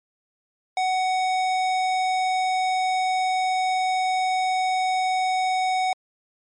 sine tone with hard clipping, 746 Hz, F#5, 14 cents sharp, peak -22 dBFS, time 0.77-5.93 s, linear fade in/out 2 ms, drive 15 dB, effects MP3 48 kbps

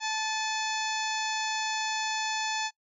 harmonic tone with a mistuned harmonic, 873 Hz, A5, 14 cents flat, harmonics 1 / 2 / 3 / 4 / 5 / 6 / 7 / 8, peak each -32 / -35 / -37 / -38 / -39 / -40 / -40 / -41 dBFS, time 0-2.71 s, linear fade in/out 50 ms, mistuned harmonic 3, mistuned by -54 cents, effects noise-tail reverb RT60 0.1 s tail -23 dB re dry

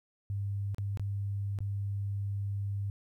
sine tone with dropouts, 100 Hz, G2, 35 cents sharp, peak -31 dBFS, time 0.3-2.9 s, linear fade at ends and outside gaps 0 ms, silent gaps 0.746-0.783 / 0.973-0.996 / 1.588-1.605 s, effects 12-bit

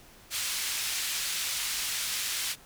pink band-pass noise, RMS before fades -32 dBFS, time 0.3-2.56 s, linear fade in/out 50 ms, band 2500 to 13000 Hz, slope 12 dB/octave, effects pink hiss -54 dBFS RMS until 2.65 s

